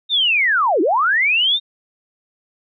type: linear two-way sweep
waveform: sine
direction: down then up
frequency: 3729 to 293.7 to 3729 Hz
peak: -13 dBFS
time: 0.09-1.6 s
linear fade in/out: 50 ms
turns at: 0.81 s
effects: none